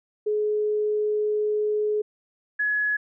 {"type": "tone pair in turn", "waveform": "sine", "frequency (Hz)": [422.7, 1690.8], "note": ["G#4", "G#6"], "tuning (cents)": [31, 31], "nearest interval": "2 octaves", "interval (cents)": 2400, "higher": "second", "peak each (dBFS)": -21, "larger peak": "neither", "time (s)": [[0.26, 2.02], [2.59, 2.97]], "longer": "first", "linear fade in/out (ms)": 10, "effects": []}